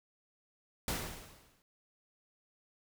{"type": "noise with exponential decay", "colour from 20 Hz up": "pink", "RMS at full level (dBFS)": -33, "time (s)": [0.88, 1.62], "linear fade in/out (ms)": 1, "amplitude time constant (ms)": 160, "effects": []}